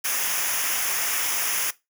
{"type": "noise with comb filter", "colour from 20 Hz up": "white", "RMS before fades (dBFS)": -25, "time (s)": [0.04, 1.71], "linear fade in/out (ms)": 10, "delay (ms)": 0.24, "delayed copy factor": -0.75, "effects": ["noise-tail reverb RT60 0.2 s tail -18 dB re dry"]}